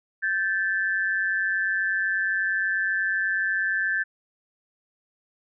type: tone pair together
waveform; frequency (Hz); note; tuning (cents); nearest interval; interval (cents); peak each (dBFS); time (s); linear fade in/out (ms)
sine; 1558 / 1746.3; G6 / A6; -11 / -14; major second; 197; -25; 0.22-4.04; 20
effects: none